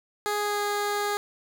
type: tone with pitch glide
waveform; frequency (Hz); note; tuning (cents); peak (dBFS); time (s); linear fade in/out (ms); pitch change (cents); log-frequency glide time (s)
15% pulse; 415.3 to 411.5; G#4 to G#4; 0 to -16; -19; 0.26-1.17; 0; -16; 0.38-0.62
effects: none